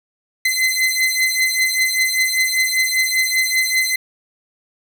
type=beating tone pair; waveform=sawtooth; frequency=2046 / 2051.1 Hz; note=C7 / C7; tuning=-39 / -35 cents; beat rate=5.1 Hz; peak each=-15 dBFS; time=0.45-3.96 s; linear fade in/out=5 ms; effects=none